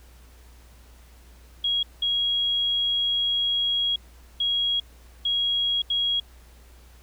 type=tone bursts at uneven times; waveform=sine; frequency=3300 Hz; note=G#7; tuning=12 cents flat; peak=-21 dBFS; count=5; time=1.64-1.83 / 2.02-3.96 / 4.4-4.8 / 5.25-5.82 / 5.9-6.2 s; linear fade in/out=5 ms; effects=added 60 Hz sine -48 dBFS peak until 7.02 s + pink hiss -56 dBFS RMS until 7.02 s